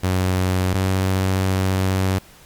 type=tone pair in turn; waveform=sawtooth; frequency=92.5 / 94.66 Hz; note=F#2 / F#2; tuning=0 / +40 cents; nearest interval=unison; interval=40 cents; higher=second; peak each=-13 dBFS; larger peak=neither; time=0.03-0.74 / 0.74-2.19 s; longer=second; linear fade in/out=10 ms; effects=pink hiss -47 dBFS RMS until 2.45 s + MP3 96 kbps